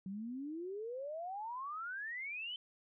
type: exponential sweep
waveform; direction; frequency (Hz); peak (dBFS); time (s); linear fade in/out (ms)
sine; up; 185 to 3100; -40; 0.06-2.56; 2
effects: none